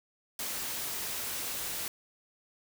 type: noise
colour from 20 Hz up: white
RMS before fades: -36 dBFS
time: 0.39-1.88 s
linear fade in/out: 2 ms
effects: none